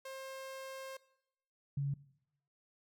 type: tone pair in turn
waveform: sawtooth / sine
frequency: 532 / 140.38 Hz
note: C5 / C#3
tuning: +29 / +22 cents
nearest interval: octave + major seventh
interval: 2307 cents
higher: first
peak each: -40 / -32 dBFS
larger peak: second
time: 0.05-0.97 / 1.77-1.94 s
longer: first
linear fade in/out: 5 ms
effects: noise-tail reverb RT60 0.8 s tail -20 dB re dry